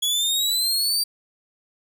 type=exponential sweep; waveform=sawtooth; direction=up; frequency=3352 to 4699 Hz; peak=-17 dBFS; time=0.02-1.04 s; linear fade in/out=10 ms; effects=none